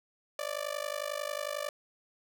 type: tone with amplitude modulation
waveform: sawtooth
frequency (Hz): 587.3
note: D5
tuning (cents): 0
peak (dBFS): -26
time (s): 0.39-1.69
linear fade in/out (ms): 2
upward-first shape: sine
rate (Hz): 51.1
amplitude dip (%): 95
effects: none

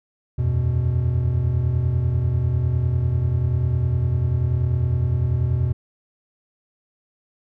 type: chord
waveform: triangle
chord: E suspended second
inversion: none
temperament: equal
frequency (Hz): 82.41 / 92.5 / 123.47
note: E2 / F#2 / B2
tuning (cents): 0 / 0 / 0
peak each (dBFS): -21 / -24 / -18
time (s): 0.38-5.73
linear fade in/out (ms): 10
effects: none

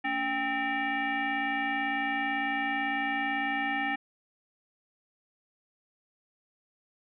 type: tone with frequency modulation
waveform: sine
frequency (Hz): 1304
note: E6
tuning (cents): -19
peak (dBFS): -27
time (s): 0.04-3.96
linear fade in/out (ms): 10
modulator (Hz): 510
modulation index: 2.1
effects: none

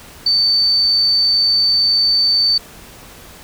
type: tone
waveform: sine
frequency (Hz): 4551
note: C#8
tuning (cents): +45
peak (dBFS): -11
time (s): 0.26-2.58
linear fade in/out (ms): 5
effects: pink hiss -39 dBFS RMS until 3.43 s

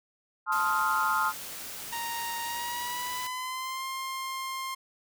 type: chord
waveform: sine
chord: F dominant seventh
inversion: first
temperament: just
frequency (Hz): 873.1 / 1047.7 / 1257.2 / 1396.9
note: A5 / C6 / Eb6 / F6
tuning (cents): -14 / +2 / +18 / 0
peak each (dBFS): -31 / -30 / -29 / -29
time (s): 0.46-1.33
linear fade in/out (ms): 50
type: noise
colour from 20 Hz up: white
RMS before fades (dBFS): -40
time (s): 0.52-3.27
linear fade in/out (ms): 2
type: tone with pitch glide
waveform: sawtooth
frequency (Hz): 932.3 to 1058.6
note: A#5 to C6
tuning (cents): 0 to +20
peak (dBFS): -29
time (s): 1.92-4.75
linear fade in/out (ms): 10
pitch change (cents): +220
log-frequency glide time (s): 2.42-3.85
effects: none

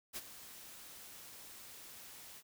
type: noise with ADSR envelope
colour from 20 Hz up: white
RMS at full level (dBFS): -41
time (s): 0.13-2.43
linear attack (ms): 35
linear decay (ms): 40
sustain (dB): -12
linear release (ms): 54
effects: none

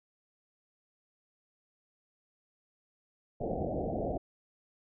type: low-pass noise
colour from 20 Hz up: white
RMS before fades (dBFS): -34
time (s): 3.4-4.18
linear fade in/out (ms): 10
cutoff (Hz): 750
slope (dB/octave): 96
effects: none

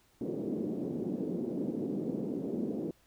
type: band-pass noise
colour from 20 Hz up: pink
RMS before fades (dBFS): -35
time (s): 0.21-2.91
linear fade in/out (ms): 2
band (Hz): 200 to 400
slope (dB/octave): 24
effects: pink hiss -67 dBFS RMS until 3.06 s

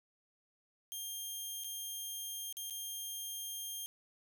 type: tone with dropouts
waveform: 10% pulse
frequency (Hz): 3200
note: G7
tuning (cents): +35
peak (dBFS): -32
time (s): 0.92-3.86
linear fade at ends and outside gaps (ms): 0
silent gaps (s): 1.637-1.644 / 2.526-2.569 / 2.699-2.707
effects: none

